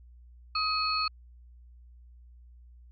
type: tone cluster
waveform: sine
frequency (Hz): 1263 / 2531 / 4357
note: D#6 / D#7 / C#8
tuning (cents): +26 / +29 / -31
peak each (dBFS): -29 / -35 / -30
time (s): 0.55-1.08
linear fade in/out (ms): 5
effects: added 60 Hz sine -50 dBFS peak until 2.91 s